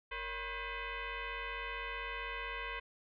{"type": "tone with frequency modulation", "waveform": "sine", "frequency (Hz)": 466.2, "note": "A#4", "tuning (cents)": 0, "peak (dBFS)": -38, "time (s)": [0.11, 2.8], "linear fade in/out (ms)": 10, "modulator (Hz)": 514, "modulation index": 4.7, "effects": []}